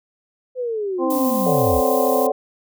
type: linear sweep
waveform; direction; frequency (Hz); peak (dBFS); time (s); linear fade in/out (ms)
sine; down; 516 to 51; -21; 0.55-1.82; 50
type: harmonic tone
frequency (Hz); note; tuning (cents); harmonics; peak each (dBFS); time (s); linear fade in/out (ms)
260.6; C4; -7; 1 / 2 / 3 / 4; -24 / -22 / -28 / -26; 0.98-2.32; 50
type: noise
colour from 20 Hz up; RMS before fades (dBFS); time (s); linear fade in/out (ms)
violet; -29; 1.1-2.27; 5
type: chord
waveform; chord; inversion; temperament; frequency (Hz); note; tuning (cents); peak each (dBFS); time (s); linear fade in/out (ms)
sine; D major seventh; second; equal; 440 / 554.4 / 587.3 / 740; A4 / C#5 / D5 / F#5; 0 / 0 / 0 / 0; -21 / -23 / -25 / -23; 1.46-2.32; 5
effects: none